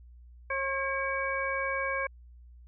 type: harmonic tone with a mistuned harmonic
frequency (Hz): 541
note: C#5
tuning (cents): -42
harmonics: 1 / 2 / 3 / 4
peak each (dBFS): -34 / -34 / -34 / -34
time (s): 0.5-2.07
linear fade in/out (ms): 5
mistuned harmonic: 4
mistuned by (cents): +83
effects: added 60 Hz sine -49 dBFS peak until 2.67 s